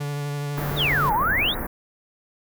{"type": "tone with vibrato", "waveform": "45% pulse", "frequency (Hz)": 144.3, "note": "D3", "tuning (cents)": -30, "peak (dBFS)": -26, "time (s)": [0, 1.1], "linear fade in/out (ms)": 10, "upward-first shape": "sine", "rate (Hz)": 12, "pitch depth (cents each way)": 15}
{"type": "band-stop noise", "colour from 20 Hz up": "pink", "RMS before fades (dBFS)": -29, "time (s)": [0.57, 1.67], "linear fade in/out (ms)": 10, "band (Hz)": [1900, 12000], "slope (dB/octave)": 48}
{"type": "exponential two-way sweep", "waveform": "sine", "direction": "down then up", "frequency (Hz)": [3951, 811, 3951], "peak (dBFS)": -19, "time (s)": [0.76, 1.55], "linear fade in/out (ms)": 50, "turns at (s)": 1.13}
{"effects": []}